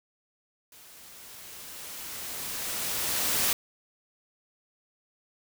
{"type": "noise with level ramp", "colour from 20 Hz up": "white", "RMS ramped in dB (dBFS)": [-52, -25], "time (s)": [0.72, 3.53], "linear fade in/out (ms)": 2, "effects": []}